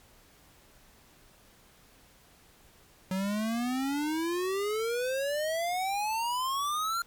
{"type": "exponential sweep", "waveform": "square", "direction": "up", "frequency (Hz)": [185, 1396.9], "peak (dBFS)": -29, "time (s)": [3.11, 7.02], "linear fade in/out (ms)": 2, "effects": ["pink hiss -59 dBFS RMS until 7.06 s", "MP3 96 kbps"]}